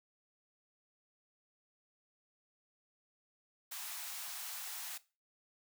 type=high-pass noise; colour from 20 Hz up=white; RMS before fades=-44 dBFS; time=3.71-4.98 s; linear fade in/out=10 ms; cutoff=690 Hz; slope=48 dB/octave; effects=noise-tail reverb RT60 0.3 s tail -18 dB re dry